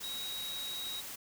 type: tone in noise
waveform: sine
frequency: 3816 Hz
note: A#7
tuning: 40 cents sharp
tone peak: -38 dBFS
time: 0.03-1.01 s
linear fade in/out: 10 ms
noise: white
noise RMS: -44 dBFS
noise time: 0-1.16 s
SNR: +3 dB
effects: none